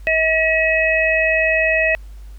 harmonic tone, 640 Hz, D#5, 49 cents sharp, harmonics 1 / 3 / 4, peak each -18 / -18 / -18 dBFS, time 0.07-1.95 s, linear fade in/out 0 ms, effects added 50 Hz sine -33 dBFS peak until 2.38 s + pink hiss -54 dBFS RMS until 2.38 s

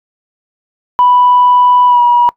sine tone with pitch glide, 987.8 to 964.7 Hz, B5 to B5, 0 to -41 cents, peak -4 dBFS, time 0.99-2.29 s, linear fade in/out 0 ms, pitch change -41 cents, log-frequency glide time 1.87-2.01 s, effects noise-tail reverb RT60 0.1 s tail -22 dB re dry + tanh soft clip ceiling 0 dBFS

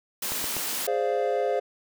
white high-pass noise, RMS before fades -30 dBFS, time 0.22-0.87 s, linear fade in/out 5 ms, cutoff 160 Hz, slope 24 dB/octave
clicks, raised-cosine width 1 ms, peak -20 dBFS, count 3, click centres 0.32 / 0.442 / 0.567 s
triangle chord, D half-diminished seventh, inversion second, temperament equal with one note detuned, 415.3 / 523.3 / 587.3 / 694.4 Hz, Ab4 / C5 / D5 / F5, 0 / 0 / 0 / -10 cents, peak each -26 / -25 / -30 / -27 dBFS, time 0.87-1.6 s, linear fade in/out 10 ms
effects none

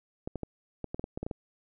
clicks, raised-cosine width 2 ms, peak -21 dBFS, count 11, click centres 0.275 / 0.357 / 0.433 / 0.843 / 0.945 / 0.995 / 1.041 / 1.175 / 1.23 / 1.265 / 1.312 s, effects none

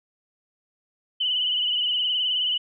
sine tone with vibrato, 2975 Hz, F#7, 9 cents sharp, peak -21 dBFS, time 1.2-2.58 s, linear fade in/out 10 ms, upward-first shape sine, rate 19 Hz, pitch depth 55 cents each way, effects none

